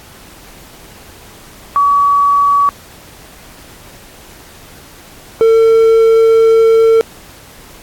sine / triangle tone pair in turn, 1136 / 450.8 Hz, C#6 / A4, +42 / +42 cents, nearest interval octave + major third, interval 1600 cents, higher first, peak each -7 / -3 dBFS, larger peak second, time 1.76-2.69 / 5.41-7.01 s, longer second, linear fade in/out 0 ms, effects pink hiss -38 dBFS RMS until 7.82 s + AAC 64 kbps

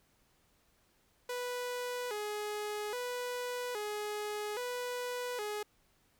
sawtooth tone with vibrato, 454.5 Hz, A#4, 44 cents flat, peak -32 dBFS, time 1.29-5.63 s, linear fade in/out 5 ms, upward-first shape square, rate 0.61 Hz, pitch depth 140 cents each way, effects pink hiss -71 dBFS RMS until 6.19 s

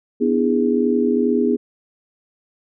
sine chord, E dominant seventh, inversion second, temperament just, 247.2 / 296.7 / 329.6 / 412 Hz, B3 / D4 / E4 / G#4, +2 / +18 / 0 / -14 cents, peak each -18 / -24 / -23 / -19 dBFS, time 0.2-1.57 s, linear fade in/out 20 ms, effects none

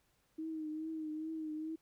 sine tone with vibrato, 313.9 Hz, D#4, 15 cents sharp, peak -38 dBFS, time 0.38-1.76 s, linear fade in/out 10 ms, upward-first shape triangle, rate 2.4 Hz, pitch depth 49 cents each way, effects pink hiss -75 dBFS RMS until 1.81 s

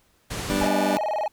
pink low-pass noise, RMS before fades -31 dBFS, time 0.3-0.68 s, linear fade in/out 10 ms, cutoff 11000 Hz, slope 24 dB/octave
30% pulse chord, G major, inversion none, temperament just, 196 / 245 / 294 Hz, G3 / B3 / D4, 0 / -14 / +2 cents, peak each -24 / -27 / -23 dBFS, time 0.5-0.97 s, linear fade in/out 0 ms
triangle tone with vibrato, 726 Hz, F#5, 33 cents flat, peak -21 dBFS, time 0.61-1.28 s, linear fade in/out 5 ms, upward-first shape square, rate 20 Hz, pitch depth 260 cents each way
effects pink hiss -63 dBFS RMS until 1.32 s

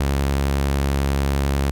sawtooth tone with vibrato, 69.3 Hz, C#2, in tune, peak -14 dBFS, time 0-1.71 s, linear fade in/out 5 ms, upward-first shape square, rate 11 Hz, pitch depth 14 cents each way, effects none

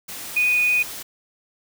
sine tone in noise, 2476 Hz, D#7, 9 cents flat, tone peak -16 dBFS, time 0.36-0.83 s, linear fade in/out 10 ms, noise white, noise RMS -34 dBFS, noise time 0.08-1.03 s, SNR +15 dB, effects none

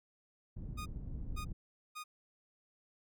pink low-pass noise, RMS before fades -42 dBFS, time 0.56-1.53 s, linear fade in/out 10 ms, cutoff 160 Hz, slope 12 dB/octave
sawtooth tone bursts, 1233 Hz, D#6, 16 cents flat, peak -39 dBFS, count 3, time 0.77-2.04 s, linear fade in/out 20 ms, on 90 ms, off 500 ms
effects none

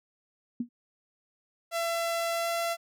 sine tone with exponential decay, 239.5 Hz, A#3, 47 cents sharp, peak -24 dBFS, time 0.6-0.69 s, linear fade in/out 5 ms, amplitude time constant 19 ms
sawtooth tone with pitch glide, 673 to 676.9 Hz, E5 to E5, +36 to +46 cents, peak -24 dBFS, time 1.71-2.77 s, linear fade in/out 50 ms, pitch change +10 cents, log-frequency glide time 2.33-2.5 s
effects none

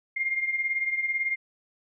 sine beating tone pair, 2116 / 2134 Hz, C7 / C7, +19 / +34 cents, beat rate 18 Hz, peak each -26 / -32 dBFS, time 0.16-1.36 s, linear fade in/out 10 ms, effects none

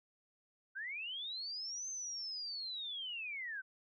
sine linear two-way sweep, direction up then down, 1493 to 6300 to 1493 Hz, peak -40 dBFS, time 0.75-3.62 s, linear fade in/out 20 ms, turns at 1.89 s, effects none

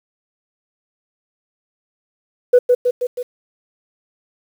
sine tone with echo, 493.6 Hz, B4, 1 cent flat, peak -4 dBFS, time 2.53-2.59 s, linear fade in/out 10 ms, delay 160 ms, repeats 4, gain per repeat -4 dB, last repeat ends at 3.23 s, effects tanh soft clip ceiling -3 dBFS + 7-bit

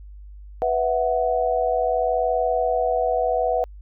sine chord, B suspended fourth, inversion none, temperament equal, 493.9 / 659.3 / 740 Hz, B4 / E5 / F#5, 0 / 0 / 0 cents, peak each -23 dBFS, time 0.62-3.64 s, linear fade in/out 0 ms, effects added 50 Hz sine -38 dBFS peak until 3.81 s

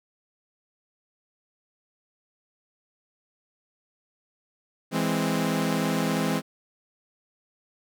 sawtooth chord, E augmented, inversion none, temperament equal, 164.81 / 207.7 / 261.6 Hz, E3 / G#3 / B#3, 0 / 0 / 0 cents, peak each -24 dBFS, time 4.91-6.42 s, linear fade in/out 50 ms, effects none

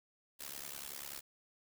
white noise with amplitude modulation, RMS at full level -42 dBFS, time 0.39-1.21 s, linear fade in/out 20 ms, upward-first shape sine, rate 70.2 Hz, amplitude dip 95%, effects none

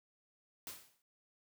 white noise with exponential decay, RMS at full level -43 dBFS, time 0.67-1.02 s, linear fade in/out 1 ms, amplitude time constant 74 ms, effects none

